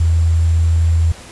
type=tone with sample-and-hold; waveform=sine; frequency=82.4 Hz; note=E2; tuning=in tune; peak=-10 dBFS; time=0-1.12 s; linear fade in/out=5 ms; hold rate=7350 Hz; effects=pink hiss -37 dBFS RMS until 1.31 s + resampled to 24000 Hz